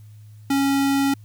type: tone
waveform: square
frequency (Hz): 276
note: C#4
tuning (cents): -7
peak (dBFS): -18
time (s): 0.5-1.14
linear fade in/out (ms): 5
effects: added 106 Hz sine -41 dBFS peak until 1.24 s + white hiss -62 dBFS RMS until 1.24 s